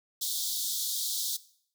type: high-pass noise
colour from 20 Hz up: pink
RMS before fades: -32 dBFS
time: 0.21-1.37 s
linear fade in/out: 10 ms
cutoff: 3400 Hz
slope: 96 dB/octave
effects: noise-tail reverb RT60 0.6 s tail -18 dB re dry